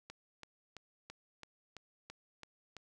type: click train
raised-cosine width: 0.2 ms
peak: -30 dBFS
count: 9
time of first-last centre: 0.1-2.767 s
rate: 3 Hz
effects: none